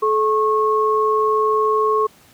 sine tone pair together, 431.6 / 1091.7 Hz, A4 / C#6, -33 / -27 cents, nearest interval octave + major third, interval 1606 cents, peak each -17 dBFS, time 0.02-2.07 s, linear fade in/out 10 ms, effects pink hiss -50 dBFS RMS until 2.33 s + high-pass 80 Hz 12 dB/octave

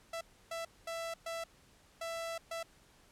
sawtooth tone bursts at uneven times, 664 Hz, E5, 12 cents sharp, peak -34 dBFS, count 6, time 0.13-0.21 / 0.51-0.65 / 0.87-1.14 / 1.26-1.44 / 2.01-2.38 / 2.51-2.63 s, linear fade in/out 5 ms, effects pink hiss -64 dBFS RMS until 3.11 s + low-pass 11000 Hz 12 dB/octave

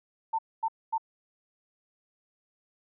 sine tone bursts, 896 Hz, A5, 31 cents sharp, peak -25 dBFS, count 3, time 0.33-0.981 s, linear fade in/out 10 ms, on 57 ms, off 240 ms, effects none

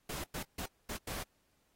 pink noise bursts at uneven times, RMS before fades -41 dBFS, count 5, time 0.09-0.24 / 0.34-0.43 / 0.58-0.66 / 0.89-0.97 / 1.07-1.23 s, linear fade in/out 5 ms, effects pink hiss -75 dBFS RMS until 1.75 s + AAC 48 kbps

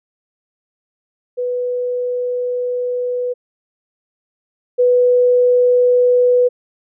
sine tone pair in turn, 493.9 / 493.9 Hz, B4 / B4, 0 / 0 cents, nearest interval unison, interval 0 cents, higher neither, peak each -17 / -9 dBFS, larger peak second, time 1.37-3.34 / 4.78-6.49 s, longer first, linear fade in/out 20 ms, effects none

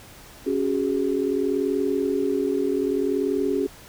sine chord, C# suspended fourth, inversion none, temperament equal with one note detuned, 277.2 / 374.7 / 415.3 Hz, C#4 / F#4 / G#4, 0 / +22 / 0 cents, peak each -25 dBFS, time 0.46-3.67 s, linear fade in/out 10 ms, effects pink hiss -46 dBFS RMS until 3.88 s

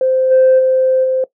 sine tone with level steps, 520 Hz, C5, 11 cents flat, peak -10 / -5 / -9 / -12 dBFS, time 0.01-1.24 s, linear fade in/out 2 ms, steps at 0.3 / 0.58 / 1.03 s, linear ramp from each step 20 ms, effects noise-tail reverb RT60 0.1 s tail -18 dB re dry + tanh soft clip ceiling -3 dBFS

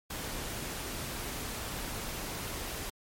pink noise, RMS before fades -38 dBFS, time 0.1-2.9 s, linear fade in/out 5 ms, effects MP3 64 kbps

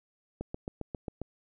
click train, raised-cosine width 2 ms, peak -22 dBFS, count 7, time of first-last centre 0.41-1.216 s, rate 7.44 Hz, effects none

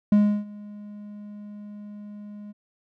triangle tone with ADSR envelope, 207.3 Hz, G#3, 3 cents flat, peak -11 dBFS, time 0.12-2.53 s, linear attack 4 ms, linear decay 320 ms, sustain -24 dB, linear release 24 ms, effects none

